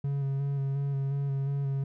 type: tone with vibrato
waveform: triangle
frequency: 138.6 Hz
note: C#3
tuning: in tune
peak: -25 dBFS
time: 0.04-1.84 s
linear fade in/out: 5 ms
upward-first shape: square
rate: 2.8 Hz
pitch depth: 20 cents each way
effects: none